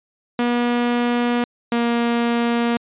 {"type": "tone pair in turn", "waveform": "sawtooth", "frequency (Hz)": [240.9, 235.8], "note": ["B3", "A#3"], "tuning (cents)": [-43, 20], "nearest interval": "unison", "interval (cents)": 37, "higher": "first", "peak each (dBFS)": -13, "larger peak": "neither", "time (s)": [[0.39, 1.44], [1.72, 2.77]], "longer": "neither", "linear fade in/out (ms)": 2, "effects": ["resampled to 8000 Hz"]}